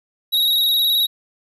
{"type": "tone with vibrato", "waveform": "square", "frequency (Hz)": 3833, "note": "A#7", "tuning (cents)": 47, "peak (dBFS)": -15, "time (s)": [0.32, 1.07], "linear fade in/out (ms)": 20, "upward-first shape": "square", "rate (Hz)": 19, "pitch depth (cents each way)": 32, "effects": []}